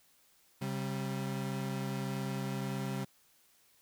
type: tone pair together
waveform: 35% pulse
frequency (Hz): 134.38 / 196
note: C3 / G3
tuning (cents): +47 / 0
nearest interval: perfect fifth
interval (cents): 653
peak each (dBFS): -35 / -36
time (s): 0.61-3.05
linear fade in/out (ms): 10
effects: white hiss -67 dBFS RMS until 3.81 s